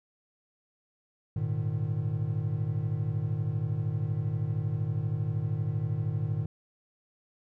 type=chord; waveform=triangle; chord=Ab suspended second; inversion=none; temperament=equal with one note detuned; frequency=103.83 / 116.54 / 152.45 Hz; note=Ab2 / Bb2 / Eb3; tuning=0 / 0 / -35 cents; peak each=-30 dBFS; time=1.36-6.46 s; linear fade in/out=5 ms; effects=none